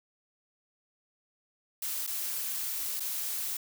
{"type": "noise with dropouts", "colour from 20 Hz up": "blue", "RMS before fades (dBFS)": -34, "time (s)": [1.82, 3.57], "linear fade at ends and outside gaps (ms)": 5, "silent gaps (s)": [[2.067, 2.074], [2.998, 3.003]], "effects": []}